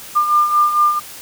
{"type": "beating tone pair", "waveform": "sine", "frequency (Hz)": [1196, 1200.4], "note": ["D6", "D6"], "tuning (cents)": [31, 38], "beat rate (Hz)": 4.4, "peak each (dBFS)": [-19, -12], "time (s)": [0.15, 1], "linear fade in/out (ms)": 20, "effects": ["white hiss -35 dBFS RMS until 1.21 s"]}